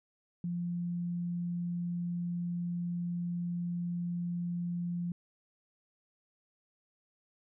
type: tone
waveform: sine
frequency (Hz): 174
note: F3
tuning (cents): -6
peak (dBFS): -32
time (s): 0.44-5.12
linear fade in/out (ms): 2
effects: none